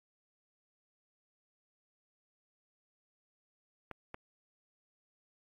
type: clicks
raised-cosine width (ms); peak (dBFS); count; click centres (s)
0.5; -27; 2; 3.913 / 4.144
effects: AAC 48 kbps